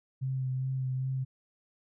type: tone with vibrato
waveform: sine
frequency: 130.81 Hz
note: C3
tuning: in tune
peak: -29 dBFS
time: 0.21-1.25 s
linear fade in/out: 20 ms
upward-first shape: sine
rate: 2.5 Hz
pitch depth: 20 cents each way
effects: none